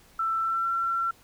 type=tone with pitch glide; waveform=sine; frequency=1332 to 1356.1 Hz; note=E6 to E6; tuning=+18 to +49 cents; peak=-24 dBFS; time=0.19-1.11 s; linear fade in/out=5 ms; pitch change=+31 cents; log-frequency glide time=0.4-0.68 s; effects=pink hiss -57 dBFS RMS until 1.23 s